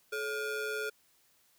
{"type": "ring-modulated tone", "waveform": "square", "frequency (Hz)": 493.9, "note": "B4", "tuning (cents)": 0, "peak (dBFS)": -31, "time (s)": [0.12, 0.9], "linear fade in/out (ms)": 10, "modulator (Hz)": 924, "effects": ["white hiss -68 dBFS RMS until 1.58 s"]}